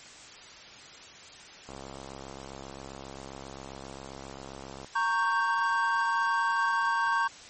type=click train; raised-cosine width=1 ms; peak=-28 dBFS; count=214; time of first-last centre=1.69-4.846 s; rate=67.5 Hz
type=chord; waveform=triangle; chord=G diminished; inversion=first; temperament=equal with one note detuned; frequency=927.5 / 1108.7 / 1568 Hz; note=Bb5 / Db6 / G6; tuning=-9 / 0 / 0 cents; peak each=-27 dBFS; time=4.95-7.28 s; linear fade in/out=10 ms
effects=white hiss -48 dBFS RMS until 7.49 s + MP3 32 kbps